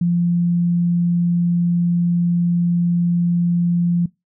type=tone; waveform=sine; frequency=173.2 Hz; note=F3; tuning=14 cents flat; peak=-14 dBFS; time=0.01-4.06 s; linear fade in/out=5 ms; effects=noise-tail reverb RT60 0.2 s tail -22 dB re dry